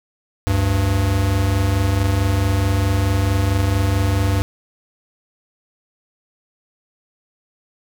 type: tone pair together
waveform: square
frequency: 73.42 / 98 Hz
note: D2 / G2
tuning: 0 / 0 cents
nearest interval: perfect fourth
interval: 500 cents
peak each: -22 / -17 dBFS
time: 0.47-4.42 s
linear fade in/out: 0 ms
effects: none